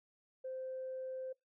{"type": "tone", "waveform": "sine", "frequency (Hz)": 520, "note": "C5", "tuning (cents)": -11, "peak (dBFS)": -39, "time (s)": [0.44, 1.33], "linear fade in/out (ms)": 10, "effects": ["noise-tail reverb RT60 0.2 s tail -26 dB re dry", "tanh soft clip ceiling -35 dBFS"]}